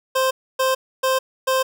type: tone bursts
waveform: 25% pulse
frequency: 523.3 Hz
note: C5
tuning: in tune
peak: -13 dBFS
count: 4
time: 0.15-1.63 s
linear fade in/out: 10 ms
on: 160 ms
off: 280 ms
effects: none